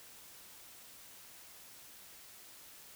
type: silence
effects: white hiss -55 dBFS RMS until 2.95 s